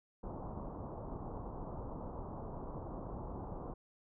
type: low-pass noise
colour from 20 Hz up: pink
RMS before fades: -44 dBFS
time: 0.23-3.74 s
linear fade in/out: 5 ms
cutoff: 1100 Hz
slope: 48 dB/octave
effects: none